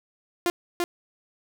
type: tone with echo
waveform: sawtooth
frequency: 349.2 Hz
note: F4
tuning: in tune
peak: -17 dBFS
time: 0.46-0.5 s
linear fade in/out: 0 ms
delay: 340 ms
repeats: 1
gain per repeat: -2 dB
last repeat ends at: 0.84 s
effects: none